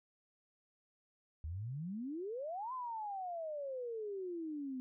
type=exponential two-way sweep; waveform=sine; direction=up then down; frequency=73.42 to 1046.5 to 251.5 Hz; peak=-39 dBFS; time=1.44-4.8 s; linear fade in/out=0 ms; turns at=2.73 s; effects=none